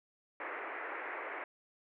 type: band-pass noise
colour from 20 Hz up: white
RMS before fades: -42 dBFS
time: 0.4-1.44 s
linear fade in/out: 2 ms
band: 320 to 2200 Hz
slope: 48 dB/octave
effects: none